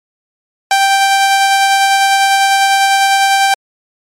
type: tone with tremolo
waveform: sawtooth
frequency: 784 Hz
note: G5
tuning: in tune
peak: -3 dBFS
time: 0.71-3.54 s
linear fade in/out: 2 ms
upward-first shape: sine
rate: 10 Hz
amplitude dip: 25%
effects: low-pass 11000 Hz 12 dB/octave + MP3 64 kbps